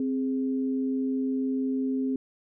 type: tone pair together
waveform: sine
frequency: 262.2 / 416.2 Hz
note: C4 / G#4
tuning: +4 / +4 cents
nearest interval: minor sixth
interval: 800 cents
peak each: -25 / -35 dBFS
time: 0-2.16 s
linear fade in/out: 2 ms
effects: none